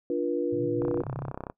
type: chord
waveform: sine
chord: B diminished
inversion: first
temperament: equal with one note detuned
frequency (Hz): 293.7 / 349.2 / 481.5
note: D4 / F4 / B4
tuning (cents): 0 / 0 / -44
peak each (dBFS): -30 / -29 / -29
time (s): 0.1-1.02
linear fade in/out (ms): 2
type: band-pass noise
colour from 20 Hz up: white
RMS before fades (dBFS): -37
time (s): 0.52-1.32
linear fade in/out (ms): 5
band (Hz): 110 to 150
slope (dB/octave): 96
type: click train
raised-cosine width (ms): 1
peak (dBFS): -21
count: 23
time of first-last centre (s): 0.82-1.499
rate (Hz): 32.4
effects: noise-tail reverb RT60 0.1 s tail -22 dB re dry